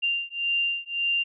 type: beating tone pair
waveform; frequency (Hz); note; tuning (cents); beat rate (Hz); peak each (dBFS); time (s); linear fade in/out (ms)
sine; 2784 / 2785.8; F7 / F7; -6 / -5; 1.8; -27; 0.02-1.24; 20
effects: none